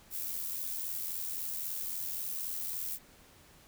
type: noise with amplitude modulation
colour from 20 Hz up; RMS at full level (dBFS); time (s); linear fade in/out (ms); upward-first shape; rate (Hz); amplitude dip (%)
violet; -35; 0.1-2.99; 50; sine; 83.7; 50
effects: pink hiss -59 dBFS RMS until 3.67 s